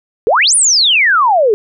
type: exponential two-way sweep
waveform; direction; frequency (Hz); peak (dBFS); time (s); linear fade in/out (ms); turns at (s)
sine; up then down; 398.1 to 9956 to 398.1; -7; 0.27-1.54; 0; 0.55
effects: none